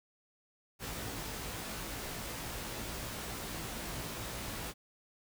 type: noise with comb filter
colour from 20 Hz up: pink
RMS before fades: -41 dBFS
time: 0.79-4.74 s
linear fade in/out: 50 ms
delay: 18 ms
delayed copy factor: +0.55
effects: none